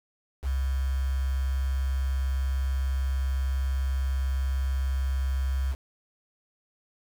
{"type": "tone with quantisation", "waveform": "sine", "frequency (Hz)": 66.5, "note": "C2", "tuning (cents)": 29, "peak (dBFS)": -24, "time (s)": [0.42, 5.76], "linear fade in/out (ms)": 50, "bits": 7, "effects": []}